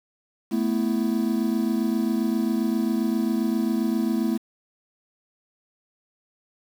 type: chord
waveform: triangle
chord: A suspended second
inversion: none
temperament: just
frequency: 220 / 247.5 / 330 Hz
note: A3 / B3 / E4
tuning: 0 / +4 / +2 cents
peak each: -22 / -24 / -25 dBFS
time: 0.51-4.38 s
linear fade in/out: 20 ms
effects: 7-bit